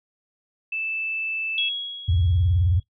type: tone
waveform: sine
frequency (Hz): 2637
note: E7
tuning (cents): 0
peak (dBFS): -25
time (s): 0.72-1.69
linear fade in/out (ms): 5
type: tone with exponential decay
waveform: sine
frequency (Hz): 3322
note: G#7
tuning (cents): 0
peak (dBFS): -20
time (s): 1.58-2.83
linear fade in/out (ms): 1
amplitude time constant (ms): 270
type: tone with vibrato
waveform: sine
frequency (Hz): 87.31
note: F2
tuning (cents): 0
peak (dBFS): -17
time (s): 2.08-2.8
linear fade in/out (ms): 10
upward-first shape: sine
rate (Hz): 19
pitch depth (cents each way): 230
effects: noise-tail reverb RT60 0.1 s tail -17 dB re dry